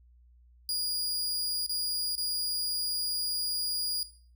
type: tone with dropouts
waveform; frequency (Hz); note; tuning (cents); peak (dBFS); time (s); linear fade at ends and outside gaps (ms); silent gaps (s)
sawtooth; 4865; D#8; -40; -26; 0.69-4.03; 1; 1.664-1.694 / 2.154-2.179
effects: noise-tail reverb RT60 0.5 s tail -18 dB re dry + added 60 Hz sine -56 dBFS peak until 4.35 s